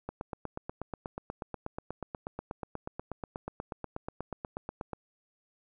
click train, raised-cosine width 1 ms, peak -22 dBFS, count 41, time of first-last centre 0.09-4.933 s, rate 8.26 Hz, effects none

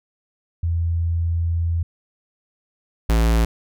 sine / square tone pair in turn, 84.1 / 56.13 Hz, E2 / A1, +35 / +35 cents, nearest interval perfect fifth, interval 700 cents, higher first, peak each -18 / -15 dBFS, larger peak second, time 0.63-1.83 / 3.09-3.45 s, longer first, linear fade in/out 5 ms, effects none

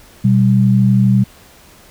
sine tone pair together, 123.09 / 195.4 Hz, B2 / G3, -5 / -5 cents, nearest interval minor sixth, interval 800 cents, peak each -11 dBFS, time 0.24-1.24 s, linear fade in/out 10 ms, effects pink hiss -44 dBFS RMS until 1.9 s

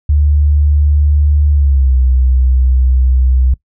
sine tone with pitch glide, 73.42 to 63.92 Hz, D2 to C2, 0 to -40 cents, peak -7 dBFS, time 0.09-3.54 s, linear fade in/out 5 ms, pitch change -240 cents, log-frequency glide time 1.51-1.96 s, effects noise-tail reverb RT60 0.1 s tail -20 dB re dry

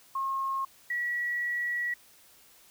sine tone pair in turn, 1078 / 1930.8 Hz, C#6 / B6, -49 / -40 cents, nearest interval minor seventh, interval 1009 cents, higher second, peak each -28 dBFS, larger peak neither, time 0.15-0.65 / 0.9-1.94 s, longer second, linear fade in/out 5 ms, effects white hiss -58 dBFS RMS until 2.7 s

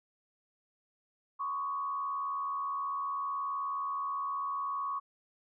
sine tone with frequency modulation, 1116 Hz, C#6, 11 cents sharp, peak -32 dBFS, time 1.39-5 s, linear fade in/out 20 ms, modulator 79.3 Hz, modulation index 0.69, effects none

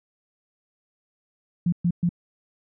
sine tone bursts, 173.5 Hz, F3, 11 cents flat, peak -18 dBFS, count 3, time 1.66-2.092 s, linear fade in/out 5 ms, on 64 ms, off 120 ms, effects none

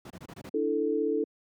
brown noise bursts, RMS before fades -37 dBFS, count 6, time 0.05-0.493 s, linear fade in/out 5 ms, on 53 ms, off 25 ms
sine chord, D suspended second, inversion none, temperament equal, 293.7 / 329.6 / 440 Hz, D4 / E4 / A4, 0 / 0 / 0 cents, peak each -31 / -31 / -27 dBFS, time 0.54-1.24 s, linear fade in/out 5 ms
effects high-pass 150 Hz 12 dB/octave

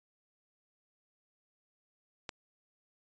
click, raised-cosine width 0.2 ms, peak -21 dBFS, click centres 2.292 s, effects resampled to 16000 Hz

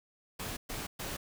pink noise bursts, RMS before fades -39 dBFS, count 3, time 0.39-1.17 s, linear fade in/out 10 ms, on 180 ms, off 120 ms, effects none

